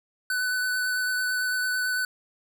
square tone with vibrato, 1500 Hz, F#6, 23 cents sharp, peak -25 dBFS, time 0.3-2.05 s, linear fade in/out 2 ms, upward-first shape triangle, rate 9 Hz, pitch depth 18 cents each way, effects none

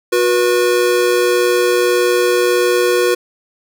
square tone pair together, 363.3 / 484.9 Hz, F#4 / B4, -32 / -32 cents, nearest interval perfect fourth, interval 500 cents, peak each -15 dBFS, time 0.12-3.15 s, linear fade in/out 10 ms, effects none

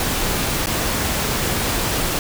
pink noise with dropouts, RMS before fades -21 dBFS, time 0-2.19 s, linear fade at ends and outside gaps 1 ms, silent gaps 0.66-0.669 s, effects none

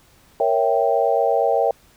sine chord, A# diminished seventh, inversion none, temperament equal, 466.2 / 554.4 / 659.3 / 784 Hz, A#4 / C#5 / E5 / G5, 0 / 0 / 0 / 0 cents, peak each -21 dBFS, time 0.4-1.71 s, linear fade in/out 2 ms, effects pink hiss -54 dBFS RMS until 1.96 s

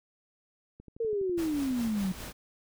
click train, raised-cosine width 3 ms, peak -35 dBFS, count 18, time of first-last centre 0.8-2.205 s, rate 12.1 Hz
sine exponential sweep, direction down, 466.2 to 182.6 Hz, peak -27 dBFS, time 1-2.12 s, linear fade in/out 5 ms
pink noise with tremolo, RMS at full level -41 dBFS, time 1.37-2.33 s, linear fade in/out 20 ms, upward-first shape sine, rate 4.9 Hz, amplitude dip 45%
effects none

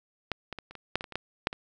clicks, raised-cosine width 0.3 ms, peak -13 / -20 / -22 / -30 / -26 / -9 / -19 / -27 / -26 / -14 / -8 / -21 dBFS, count 12, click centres 0.317 / 0.527 / 0.587 / 0.71 / 0.753 / 0.956 / 1.009 / 1.042 / 1.123 / 1.156 / 1.471 / 1.529 s, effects none

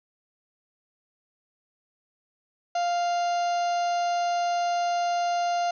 harmonic tone, 698.5 Hz, F5, in tune, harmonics 1 / 2 / 3 / 4 / 5 / 6 / 7 / 8 / 9, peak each -23 / -37 / -45 / -41 / -48 / -43 / -46 / -52 / -45 dBFS, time 2.75-5.71 s, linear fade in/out 5 ms, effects none

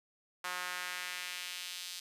sawtooth tone with high-pass filter sweep, 180 Hz, F#3, 47 cents flat, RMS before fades -41 dBFS, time 0.44-2 s, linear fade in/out 5 ms, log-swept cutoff 1200 to 4000 Hz, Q 1.4, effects resampled to 32000 Hz

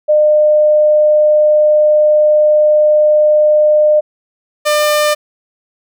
sine / sawtooth tone pair in turn, 605 / 599.1 Hz, D#5 / D5, -49 / +34 cents, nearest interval unison, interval 17 cents, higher first, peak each -6 dBFS, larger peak neither, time 0.08-4.01 / 4.65-5.15 s, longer first, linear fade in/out 20 ms, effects none

